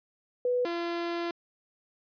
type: tone pair in turn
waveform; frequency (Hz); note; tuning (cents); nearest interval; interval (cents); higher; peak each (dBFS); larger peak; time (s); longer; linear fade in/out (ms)
sine / sawtooth; 493.9 / 341.9; B4 / F4; 0 / -37; tritone; 637; first; -24 / -26; first; 0.45-0.65 / 0.65-1.31; second; 2
effects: resampled to 11025 Hz